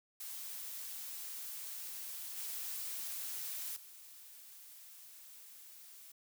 blue noise with level steps, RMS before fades -45 / -42 / -55 dBFS, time 0.2-6.12 s, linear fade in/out 5 ms, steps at 2.37 / 3.76 s, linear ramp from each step 5 ms, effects none

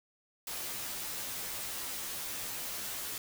white noise with comb filter, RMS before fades -39 dBFS, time 0.47-3.18 s, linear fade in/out 2 ms, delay 13 ms, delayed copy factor -0.8, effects none

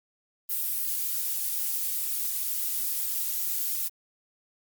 violet noise, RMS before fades -29 dBFS, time 0.49-3.89 s, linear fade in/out 20 ms, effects Opus 32 kbps

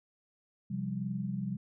sine chord, C suspended fourth, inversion none, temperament just, 130.81 / 174.42 / 196.22 Hz, C3 / F3 / G3, 0 / -2 / +2 cents, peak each -38 / -38 / -35 dBFS, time 0.7-1.57 s, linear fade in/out 10 ms, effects none

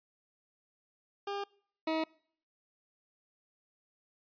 20% pulse tone pair in turn, 401.7 / 318.8 Hz, G4 / D#4, +42 / +42 cents, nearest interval major third, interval 400 cents, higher first, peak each -30 / -25 dBFS, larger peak second, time 1.27-1.44 / 1.87-2.04 s, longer neither, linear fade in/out 5 ms, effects noise-tail reverb RT60 0.6 s tail -25 dB re dry + resampled to 11025 Hz

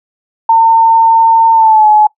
sine tone with pitch glide, 906 to 850.2 Hz, A#5 to G#5, -50 to +40 cents, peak -3 dBFS, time 0.49-2.07 s, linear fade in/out 5 ms, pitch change -110 cents, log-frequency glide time 1.53-1.88 s, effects noise-tail reverb RT60 0.1 s tail -22 dB re dry

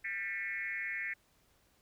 sine tone with frequency modulation, 1982 Hz, B6, 6 cents sharp, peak -35 dBFS, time 0.04-1.14 s, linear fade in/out 10 ms, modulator 197 Hz, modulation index 1.5, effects pink hiss -70 dBFS RMS until 1.81 s

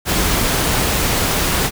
pink noise, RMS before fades -17 dBFS, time 0.05-1.71 s, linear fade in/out 50 ms, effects none

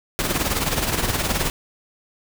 pink noise with tremolo, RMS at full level -20 dBFS, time 0.19-1.5 s, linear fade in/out 0 ms, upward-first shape sine, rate 19 Hz, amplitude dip 60%, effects none

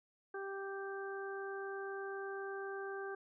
harmonic tone, 392 Hz, G4, in tune, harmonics 1 / 2 / 3 / 4, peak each -42 / -49 / -51 / -47 dBFS, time 0.34-3.15 s, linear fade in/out 5 ms, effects none

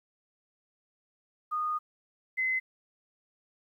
sine tone pair in turn, 1231 / 2045 Hz, D#6 / C7, -19 / -40 cents, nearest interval major sixth, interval 879 cents, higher second, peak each -28 / -26 dBFS, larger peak second, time 1.51-1.79 / 2.37-2.6 s, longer first, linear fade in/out 20 ms, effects 11-bit

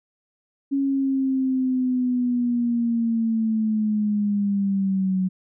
sine linear sweep, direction down, 277.2 to 185 Hz, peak -19 dBFS, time 0.71-5.29 s, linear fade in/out 20 ms, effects none

